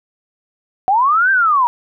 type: linear two-way sweep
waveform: sine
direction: up then down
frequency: 730 to 1593 to 931 Hz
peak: -10 dBFS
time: 0.88-1.67 s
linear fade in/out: 0 ms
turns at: 1.31 s
effects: none